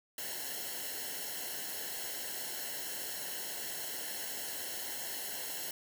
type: noise with comb filter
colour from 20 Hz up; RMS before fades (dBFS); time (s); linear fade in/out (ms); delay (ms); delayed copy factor
white; -40; 0.18-5.71; 2; 0.83; -0.8
effects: none